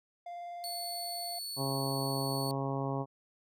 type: tone with vibrato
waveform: triangle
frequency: 697 Hz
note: F5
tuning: 4 cents flat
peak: -38 dBFS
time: 0.26-1.39 s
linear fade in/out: 5 ms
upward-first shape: sine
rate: 20 Hz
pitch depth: 14 cents each way
type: tone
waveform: sawtooth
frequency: 4435 Hz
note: C#8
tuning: in tune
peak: -35 dBFS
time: 0.64-2.51 s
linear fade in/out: 0 ms
type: harmonic tone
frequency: 136.5 Hz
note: C#3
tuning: 26 cents flat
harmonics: 1 / 2 / 3 / 4 / 5 / 6 / 7 / 8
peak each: -35 / -38 / -40 / -41 / -42 / -43 / -43 / -44 dBFS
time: 1.56-3.06 s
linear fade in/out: 50 ms
effects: none